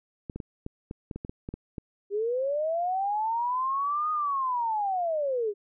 clicks, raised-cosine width 3 ms, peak -22 dBFS, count 12, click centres 0.298 / 0.36 / 0.402 / 0.664 / 0.911 / 1.112 / 1.16 / 1.249 / 1.295 / 1.489 / 1.54 / 1.782 s
sine linear two-way sweep, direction up then down, 393.6 to 1244.5 to 393.6 Hz, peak -25 dBFS, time 2.1-5.54 s, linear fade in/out 50 ms, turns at 4.11 s
effects none

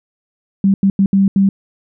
sine tone bursts at uneven times, 195.5 Hz, G3, 4 cents flat, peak -8 dBFS, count 5, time 0.64-0.74 / 0.83-0.9 / 0.99-1.06 / 1.13-1.28 / 1.36-1.49 s, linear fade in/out 2 ms, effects none

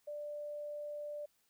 sine tone, 590 Hz, D5, 8 cents sharp, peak -40 dBFS, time 0.07-1.26 s, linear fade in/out 10 ms, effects white hiss -75 dBFS RMS until 1.49 s

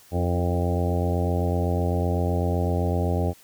harmonic tone with a mistuned harmonic, 87.9 Hz, F2, 12 cents sharp, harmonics 1 / 2 / 3 / 4 / 5 / 6 / 7 / 8 / 9, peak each -23 / -29 / -32 / -33 / -32 / -34 / -33 / -38 / -34 dBFS, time 0.11-3.34 s, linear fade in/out 50 ms, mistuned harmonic 4, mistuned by -28 cents, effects white hiss -53 dBFS RMS until 3.43 s

